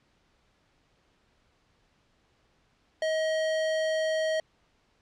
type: tone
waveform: square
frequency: 633 Hz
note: D#5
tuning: 30 cents sharp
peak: -26 dBFS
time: 3.02-4.4 s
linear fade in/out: 2 ms
effects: pink hiss -68 dBFS RMS until 5.01 s + low-pass 5000 Hz 12 dB/octave